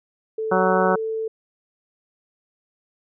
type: tone with pitch glide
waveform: sine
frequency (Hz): 440 to 443.3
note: A4 to A4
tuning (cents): 0 to +13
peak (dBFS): -23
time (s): 0.38-1.28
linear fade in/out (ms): 5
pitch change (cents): +13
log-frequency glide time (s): 0.68-0.75
type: harmonic tone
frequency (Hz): 186.4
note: F#3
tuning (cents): +13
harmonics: 1 / 2 / 3 / 4 / 5 / 6 / 7 / 8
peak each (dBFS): -24 / -24 / -22 / -24 / -26 / -27 / -26 / -27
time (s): 0.51-0.96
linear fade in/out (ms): 10
effects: none